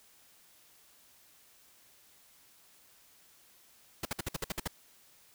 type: noise bursts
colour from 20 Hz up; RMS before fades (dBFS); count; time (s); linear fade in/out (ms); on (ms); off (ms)
pink; -34; 9; 4.03-4.677; 5; 23; 55
effects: white hiss -62 dBFS RMS until 5.34 s